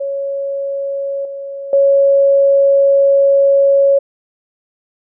sine tone with level steps, 554.4 Hz, C#5, in tune, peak -17 / -23 / -7 dBFS, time 0-3.99 s, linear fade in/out 10 ms, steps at 1.25 / 1.73 s, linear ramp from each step 2 ms, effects none

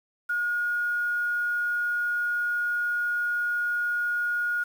sine tone with quantisation, 1437 Hz, F6, 49 cents sharp, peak -24 dBFS, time 0.29-4.64 s, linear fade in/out 10 ms, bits 8, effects none

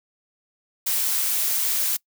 blue noise, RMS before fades -23 dBFS, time 0.86-1.97 s, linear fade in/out 10 ms, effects noise-tail reverb RT60 0.1 s tail -24 dB re dry

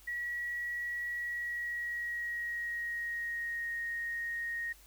sine tone with pitch glide, 1924 to 1866 Hz, B6 to A#6, -46 to +1 cents, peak -34 dBFS, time 0.07-4.73 s, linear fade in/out 10 ms, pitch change -53 cents, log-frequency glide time 1.13-3.74 s, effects added 49 Hz sine -59 dBFS peak until 4.86 s + white hiss -60 dBFS RMS until 4.86 s

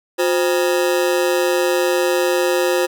40% pulse ring-modulated tone, 440 Hz, A4, in tune, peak -11 dBFS, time 0.18-2.87 s, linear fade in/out 20 ms, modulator 81.2 Hz, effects none

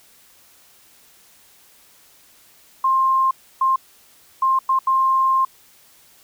sine tone bursts at uneven times, 1058 Hz, C6, 19 cents sharp, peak -14 dBFS, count 5, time 2.84-3.31 / 3.61-3.76 / 4.42-4.59 / 4.69-4.79 / 4.87-5.45 s, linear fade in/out 5 ms, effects white hiss -52 dBFS RMS until 6.23 s

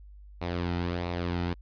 sawtooth tone with flanger, 87.31 Hz, F2, in tune, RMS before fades -31 dBFS, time 0.41-1.54 s, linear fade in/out 10 ms, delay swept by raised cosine 0.62 to 1.82 ms, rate 1.5 Hz, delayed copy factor -0.5, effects added 50 Hz sine -46 dBFS peak until 1.61 s + resampled to 11025 Hz

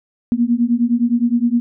sine beating tone pair, 233.1 / 242.8 Hz, A#3 / B3, 0 / -29 cents, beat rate 9.7 Hz, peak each -16 dBFS, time 0.32-1.6 s, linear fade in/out 0 ms, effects none

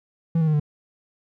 triangle tone with pitch steps, 165 / 159.29 / 153.77 / 148.45 Hz, E3 / D#3 / D#3 / D3, +2 / +41 / -20 / +19 cents, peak -15 dBFS, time 0.35-0.598 s, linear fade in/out 5 ms, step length 62 ms, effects none

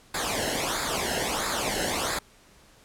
pink noise with flanger, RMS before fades -28 dBFS, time 0.14-2.19 s, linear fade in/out 5 ms, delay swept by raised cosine 0.34 to 0.86 ms, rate 1.5 Hz, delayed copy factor -0.75, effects pink hiss -56 dBFS RMS until 2.84 s + low-pass 11000 Hz 12 dB/octave

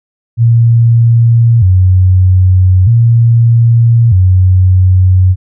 sine tone with vibrato, 103.83 Hz, G#2, in tune, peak -3 dBFS, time 0.37-5.36 s, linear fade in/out 50 ms, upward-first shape square, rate 0.4 Hz, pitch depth 200 cents each way, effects none

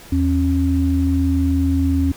sine tone pair together, 80.99 / 272.4 Hz, E2 / C#4, -30 / -30 cents, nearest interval octave + major sixth, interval 2100 cents, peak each -17 dBFS, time 0.12-2.12 s, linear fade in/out 5 ms, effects pink hiss -41 dBFS RMS until 2.16 s

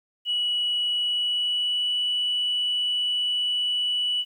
sine tone with pitch glide, 2933 to 2955 Hz, F#7 to F#7, -16 to -3 cents, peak -21 dBFS, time 0.25-4.25 s, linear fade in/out 50 ms, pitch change +13 cents, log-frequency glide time 0.95-1.95 s, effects tanh soft clip ceiling -18 dBFS + 10-bit

